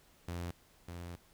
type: tone pair in turn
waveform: sawtooth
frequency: 86.8 / 86.8 Hz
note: F2 / F2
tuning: -10 / -10 cents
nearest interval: unison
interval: 0 cents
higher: neither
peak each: -34 / -39 dBFS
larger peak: first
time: 0.28-0.51 / 0.88-1.16 s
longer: second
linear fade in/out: 5 ms
effects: pink hiss -65 dBFS RMS until 1.33 s